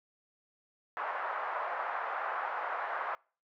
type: band-pass noise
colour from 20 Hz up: white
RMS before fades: -36 dBFS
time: 0.97-3.15 s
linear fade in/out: 0 ms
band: 640 to 1400 Hz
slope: 24 dB/octave
effects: noise-tail reverb RT60 0.4 s tail -26 dB re dry